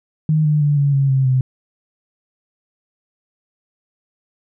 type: tone with pitch steps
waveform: sine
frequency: 155.2 / 150.61 / 146.15 / 141.83 / 137.63 / 133.56 / 129.61 Hz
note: D#3 / D3 / D3 / C#3 / C#3 / C3 / C3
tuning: -4 / +44 / -8 / +40 / -12 / +36 / -16 cents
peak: -12 dBFS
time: 0.29-1.41 s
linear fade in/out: 2 ms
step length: 160 ms
effects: none